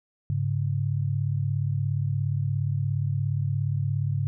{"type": "tone pair together", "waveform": "sine", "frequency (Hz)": [102.91, 140], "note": ["G#2", "C#3"], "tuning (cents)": [-15, 18], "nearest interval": "perfect fourth", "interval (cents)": 533, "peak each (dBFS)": -26, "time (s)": [0.3, 4.27], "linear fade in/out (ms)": 0, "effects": []}